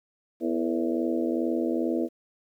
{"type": "harmonic tone with a mistuned harmonic", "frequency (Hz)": 82.5, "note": "E2", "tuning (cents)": 2, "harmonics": [3, 4, 5, 6, 7, 8], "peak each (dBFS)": [-29, -27, -35, -33, -36, -37], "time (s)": [0.4, 2.09], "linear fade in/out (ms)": 50, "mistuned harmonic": 5, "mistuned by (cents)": 85, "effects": ["10-bit"]}